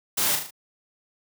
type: noise with echo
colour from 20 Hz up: white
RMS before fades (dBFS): -24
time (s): 0.17-0.36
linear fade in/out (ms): 10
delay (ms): 37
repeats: 4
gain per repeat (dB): -5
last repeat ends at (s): 0.508
effects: high-pass 100 Hz 12 dB/octave